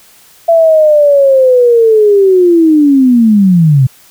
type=linear sweep; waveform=sine; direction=down; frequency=674 to 124.7 Hz; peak=-3 dBFS; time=0.48-3.87 s; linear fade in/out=10 ms; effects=white hiss -42 dBFS RMS until 4.1 s